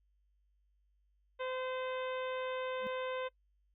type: harmonic tone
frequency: 514 Hz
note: C5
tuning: 31 cents flat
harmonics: 1 / 2 / 3 / 4 / 5 / 6 / 7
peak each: -37 / -43 / -47 / -49 / -51 / -53 / -54 dBFS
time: 1.39-3.29 s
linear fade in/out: 20 ms
type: tone with exponential growth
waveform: sine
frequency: 211 Hz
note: G#3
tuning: 28 cents sharp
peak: -40 dBFS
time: 2.77-2.87 s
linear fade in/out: 0 ms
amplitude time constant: 20 ms
effects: noise-tail reverb RT60 0.1 s tail -23 dB re dry + added 50 Hz sine -70 dBFS peak until 3.74 s